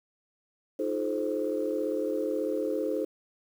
sine chord, F dominant seventh, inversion third, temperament equal with one note detuned, 311.1 / 349.2 / 428.7 / 523.3 Hz, Eb4 / F4 / A4 / C5, 0 / 0 / -45 / 0 cents, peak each -32 / -36 / -31 / -31 dBFS, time 0.79-3.05 s, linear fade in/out 5 ms, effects tanh soft clip ceiling -18 dBFS + 9-bit

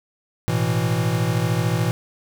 square chord, A suspended second, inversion none, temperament equal, 110 / 123.47 / 164.81 Hz, A2 / B2 / E3, 0 / 0 / 0 cents, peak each -24 dBFS, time 0.48-1.91 s, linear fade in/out 0 ms, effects none

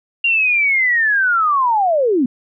sine linear sweep, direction down, 2794 to 229 Hz, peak -12 dBFS, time 0.24-2.26 s, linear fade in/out 5 ms, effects none

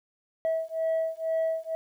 sine beating tone pair, 647 / 649.1 Hz, E5 / E5, -32 / -27 cents, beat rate 2.1 Hz, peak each -27 dBFS, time 0.45-1.75 s, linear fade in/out 0 ms, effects tanh soft clip ceiling -22 dBFS + 10-bit

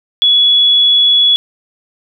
sine tone, 3387 Hz, G#7, 33 cents sharp, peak -6 dBFS, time 0.22-1.36 s, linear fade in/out 0 ms, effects none

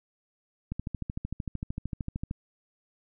click train, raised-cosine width 5 ms, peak -20 dBFS, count 22, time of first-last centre 0.72-2.311 s, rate 13.2 Hz, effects none

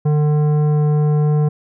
sine tone with tanh clipping, 149.9 Hz, D3, 36 cents sharp, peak -14 dBFS, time 0.05-1.49 s, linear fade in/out 10 ms, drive 12 dB, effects none

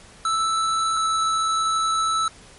square tone pair in turn, 1318.5 / 1312.9 Hz, E6 / E6, 0 / -7 cents, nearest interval unison, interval 7 cents, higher first, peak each -20 dBFS, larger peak neither, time 0.25-0.97 / 0.97-2.28 s, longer second, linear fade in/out 2 ms, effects pink hiss -47 dBFS RMS until 2.58 s + MP3 48 kbps

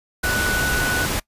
sine tone in noise, 1481 Hz, F#6, 1 cent sharp, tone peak -21 dBFS, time 0.23-1.06 s, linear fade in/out 10 ms, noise pink, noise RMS -23 dBFS, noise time 0.23-1.2 s, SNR -1 dB, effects noise-tail reverb RT60 0.1 s tail -22 dB re dry + resampled to 32000 Hz

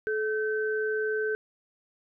sine tone pair together, 431.6 / 1538 Hz, A4 / G6, -33 / -33 cents, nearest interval octave + minor seventh, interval 2200 cents, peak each -27 / -31 dBFS, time 0.07-1.35 s, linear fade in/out 0 ms, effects none

